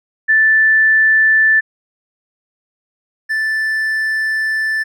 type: tone pair in turn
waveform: sine / triangle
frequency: 1760 / 1760 Hz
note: A6 / A6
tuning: 0 / 0 cents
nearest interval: unison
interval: 0 cents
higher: neither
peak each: -8 / -13 dBFS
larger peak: first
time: 0.28-1.61 / 3.29-4.84 s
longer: second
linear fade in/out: 20 ms
effects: none